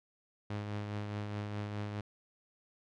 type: tone with tremolo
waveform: sawtooth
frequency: 103.83 Hz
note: G#2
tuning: in tune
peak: -31 dBFS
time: 0.5-2.01 s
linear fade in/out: 5 ms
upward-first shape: triangle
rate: 4.8 Hz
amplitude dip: 40%
effects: low-pass 4000 Hz 12 dB/octave